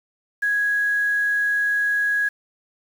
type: tone with quantisation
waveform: sine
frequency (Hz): 1661.2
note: G#6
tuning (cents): 0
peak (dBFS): -18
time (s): 0.42-2.29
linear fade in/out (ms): 10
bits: 7
effects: none